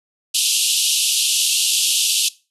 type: band-pass noise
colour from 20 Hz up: pink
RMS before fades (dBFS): -18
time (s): 0.34-2.29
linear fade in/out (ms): 10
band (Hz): 2700 to 12000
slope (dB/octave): 96
effects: noise-tail reverb RT60 0.3 s tail -20 dB re dry